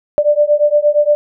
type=beating tone pair; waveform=sine; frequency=587.3 / 595.9 Hz; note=D5 / D5; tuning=0 / +25 cents; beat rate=8.6 Hz; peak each=-12 dBFS; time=0.18-1.15 s; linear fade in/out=0 ms; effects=none